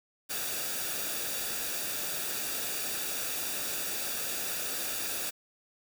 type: noise with comb filter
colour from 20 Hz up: white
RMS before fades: -34 dBFS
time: 0.29-5.31 s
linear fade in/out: 20 ms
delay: 0.96 ms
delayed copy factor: -0.55
effects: none